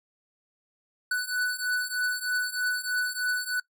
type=beating tone pair; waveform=square; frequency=1487 / 1490.2 Hz; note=F#6 / F#6; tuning=+8 / +12 cents; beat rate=3.2 Hz; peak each=-31 / -29 dBFS; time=1.11-3.6 s; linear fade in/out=5 ms; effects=noise-tail reverb RT60 0.1 s tail -21 dB re dry